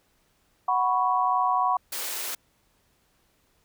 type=chord; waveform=sine; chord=F# suspended fourth; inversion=none; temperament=just; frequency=740 / 986.7 / 1110 Hz; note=F#5 / B5 / C#6; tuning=0 / -2 / +2 cents; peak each=-25 dBFS; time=0.68-1.77 s; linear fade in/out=5 ms
type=high-pass noise; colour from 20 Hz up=white; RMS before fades=-32 dBFS; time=1.92-2.35 s; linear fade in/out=5 ms; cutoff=330 Hz; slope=24 dB/octave
effects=pink hiss -67 dBFS RMS until 3.64 s